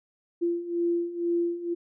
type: beating tone pair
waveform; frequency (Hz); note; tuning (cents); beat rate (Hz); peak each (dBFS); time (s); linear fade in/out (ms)
sine; 342 / 344.1; F4 / F4; -36 / -26; 2.1; -30 / -26; 0.41-1.75; 20
effects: none